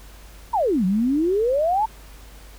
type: exponential two-way sweep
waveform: sine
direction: down then up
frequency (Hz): 987.8 to 178.2 to 906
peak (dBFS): -17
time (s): 0.53-1.86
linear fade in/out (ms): 10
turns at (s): 0.85
effects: added 50 Hz sine -42 dBFS peak until 2.58 s + pink hiss -48 dBFS RMS until 2.58 s